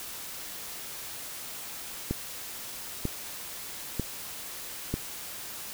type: click train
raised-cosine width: 3 ms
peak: -15 dBFS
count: 4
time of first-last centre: 2.11-4.94 s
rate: 1.06 Hz
effects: white hiss -40 dBFS RMS until 5.73 s